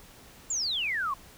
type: exponential sweep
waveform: sine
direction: down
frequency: 7459 to 1046.5 Hz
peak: -27 dBFS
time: 0.5-1.14 s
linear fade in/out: 5 ms
effects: pink hiss -52 dBFS RMS until 1.37 s